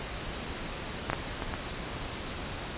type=clicks; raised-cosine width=0.5 ms; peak=-11 / -12 / -17 / -19 dBFS; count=4; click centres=1.1 / 1.132 / 1.422 / 1.539 s; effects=pink hiss -37 dBFS RMS until 2.77 s + resampled to 8000 Hz